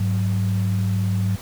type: tone pair together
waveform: sine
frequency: 102.58 / 185 Hz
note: G#2 / F#3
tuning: -21 / 0 cents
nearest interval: minor seventh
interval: 1021 cents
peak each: -19 / -25 dBFS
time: 0-1.36 s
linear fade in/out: 5 ms
effects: pink hiss -40 dBFS RMS until 1.41 s